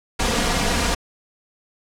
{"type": "noise with comb filter", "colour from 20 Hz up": "pink", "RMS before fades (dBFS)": -20, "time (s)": [0.19, 0.95], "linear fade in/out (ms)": 10, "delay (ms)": 4.2, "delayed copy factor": 0.55, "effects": ["low-pass 8000 Hz 12 dB/octave"]}